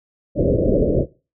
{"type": "low-pass noise", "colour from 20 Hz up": "white", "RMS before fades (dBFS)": -17, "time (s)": [0.35, 1.06], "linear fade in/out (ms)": 50, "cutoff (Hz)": 600, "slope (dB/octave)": 96, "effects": ["noise-tail reverb RT60 0.3 s tail -18 dB re dry"]}